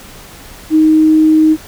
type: tone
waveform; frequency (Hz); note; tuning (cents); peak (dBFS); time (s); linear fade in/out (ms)
sine; 312.9; D#4; +10; -5; 0.7-1.57; 50
effects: pink hiss -35 dBFS RMS until 1.67 s